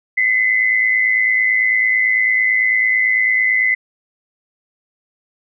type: tone pair together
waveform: sine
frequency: 2021 / 2130 Hz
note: B6 / C7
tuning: +39 / +30 cents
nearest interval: minor second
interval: 91 cents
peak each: -13 / -20 dBFS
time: 0.17-3.75 s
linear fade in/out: 10 ms
effects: none

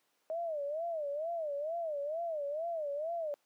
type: tone with vibrato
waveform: sine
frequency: 622.3 Hz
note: D#5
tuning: in tune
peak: -33 dBFS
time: 0.3-3.34 s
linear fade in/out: 0 ms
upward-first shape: sine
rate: 2.2 Hz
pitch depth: 170 cents each way
effects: pink hiss -75 dBFS RMS until 3.45 s + high-pass 400 Hz 12 dB/octave

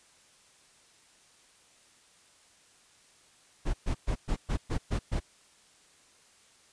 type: noise bursts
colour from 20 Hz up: brown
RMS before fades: -28 dBFS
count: 8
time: 3.65-5.202 s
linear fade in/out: 20 ms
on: 89 ms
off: 120 ms
effects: white hiss -61 dBFS RMS until 6.72 s + resampled to 22050 Hz

